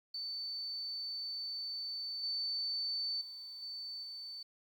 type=tone with level steps; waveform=sine; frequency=4527 Hz; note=C#8; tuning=36 cents sharp; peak=-38 / -34 / -45 / -41 / -43 dBFS; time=0.14-4.43 s; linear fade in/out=5 ms; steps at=2.23 / 3.21 / 3.62 / 4.03 s; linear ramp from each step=5 ms; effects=11-bit